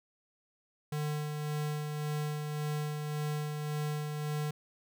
square tone with tremolo, 150 Hz, D3, 37 cents sharp, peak -32 dBFS, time 0.92-4.51 s, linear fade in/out 5 ms, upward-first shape sine, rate 1.8 Hz, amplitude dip 35%, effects none

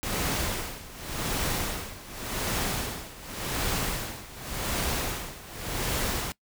pink noise with tremolo, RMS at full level -28 dBFS, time 0.03-6.32 s, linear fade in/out 0 ms, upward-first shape sine, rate 0.88 Hz, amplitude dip 85%, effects noise-tail reverb RT60 0.1 s tail -21 dB re dry

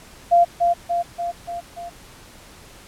sine tone with echo, 692 Hz, F5, 16 cents flat, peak -10 dBFS, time 0.31-0.45 s, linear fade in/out 20 ms, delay 290 ms, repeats 5, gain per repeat -4 dB, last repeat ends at 1.9 s, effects pink hiss -45 dBFS RMS until 2.87 s + low-pass 12000 Hz 12 dB/octave

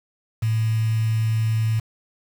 sine tone with quantisation, 111.2 Hz, A2, 19 cents sharp, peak -18 dBFS, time 0.42-1.8 s, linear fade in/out 10 ms, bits 6, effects none

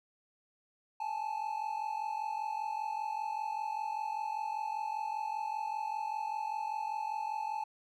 triangle tone pair together, 834 / 879.1 Hz, G#5 / A5, +7 / -2 cents, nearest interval minor second, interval 91 cents, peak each -36 / -34 dBFS, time 1-7.64 s, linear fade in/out 5 ms, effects none

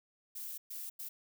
violet noise bursts at uneven times, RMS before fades -43 dBFS, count 3, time 0.35-0.58 / 0.7-0.9 / 0.99-1.09 s, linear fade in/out 10 ms, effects none

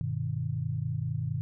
sine chord, G augmented, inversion none, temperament just, 98 / 122.5 / 153.12 Hz, G2 / B2 / D#3, 0 / -14 / -27 cents, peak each -35 / -32 / -33 dBFS, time 0.01-1.41 s, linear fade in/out 0 ms, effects none

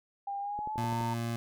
sine tone with pitch glide, 800 to 908.4 Hz, G5 to A#5, +35 to -45 cents, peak -33 dBFS, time 0.27-1.14 s, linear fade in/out 5 ms, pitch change +220 cents, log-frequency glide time 0.4-0.97 s
click train, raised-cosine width 2 ms, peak -31 dBFS, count 6, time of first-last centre 0.59-1.01 s, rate 11.9 Hz
25% pulse tone, 116.54 Hz, A#2, in tune, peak -28 dBFS, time 0.78-1.36 s, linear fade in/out 0 ms
effects none

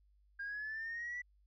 sine linear sweep, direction up, 1605 to 1975.5 Hz, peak -38 dBFS, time 0.39-1.22 s, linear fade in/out 10 ms, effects tanh soft clip ceiling -36 dBFS + added 50 Hz sine -66 dBFS peak until 1.46 s

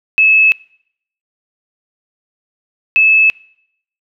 sine tone pair in turn, 2597 / 2606 Hz, E7 / E7, -26 / -20 cents, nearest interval unison, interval 6 cents, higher second, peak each -6 dBFS, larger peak neither, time 0.18-0.52 / 2.96-3.3 s, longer neither, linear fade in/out 0 ms, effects noise-tail reverb RT60 0.7 s tail -24 dB re dry

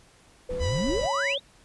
sine tone with pitch glide, 499.8 to 554.6 Hz, B4 to C#5, +21 to +1 cents, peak -29 dBFS, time 0.49-1.38 s, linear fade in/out 5 ms, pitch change +180 cents, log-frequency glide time 0.61-0.95 s
brown noise, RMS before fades -35 dBFS, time 0.49-1.08 s, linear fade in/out 20 ms
sine exponential sweep, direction up, 58.9 to 3951 Hz, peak -25 dBFS, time 0.58-1.4 s, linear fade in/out 50 ms
10% pulse tone with vibrato, 987.8 Hz, B5, in tune, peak -24 dBFS, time 0.59-1.36 s, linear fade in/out 50 ms, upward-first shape sine, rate 8.4 Hz, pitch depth 14 cents each way
effects pink hiss -57 dBFS RMS until 1.64 s + resampled to 24000 Hz

